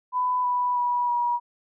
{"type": "tone with pitch steps", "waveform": "sine", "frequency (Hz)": [999, 986.4, 973.9, 961.6], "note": ["B5", "B5", "B5", "B5"], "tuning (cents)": [20, -2, -24, -46], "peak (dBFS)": -21, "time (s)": [0.12, 1.4], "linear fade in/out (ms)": 50, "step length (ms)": 320, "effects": []}